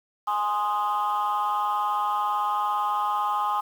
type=chord; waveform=sine; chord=Ab major; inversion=none; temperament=equal; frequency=830.6 / 1046.5 / 1244.5 Hz; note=Ab5 / C6 / Eb6; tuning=0 / 0 / 0 cents; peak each=-25 / -26 / -26 dBFS; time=0.27-3.61 s; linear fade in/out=10 ms; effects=tanh soft clip ceiling -18 dBFS + 8-bit